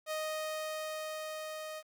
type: tone with level ramp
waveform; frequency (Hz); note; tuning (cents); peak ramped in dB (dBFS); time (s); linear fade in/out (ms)
sawtooth; 622.3; D#5; 0; -30 to -37; 0.06-1.83; 50
effects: 11-bit